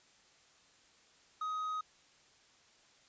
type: tone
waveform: triangle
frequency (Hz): 1258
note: D#6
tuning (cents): +19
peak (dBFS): -33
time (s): 1.41-1.81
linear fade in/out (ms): 5
effects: white hiss -65 dBFS RMS until 3.08 s + resampled to 16000 Hz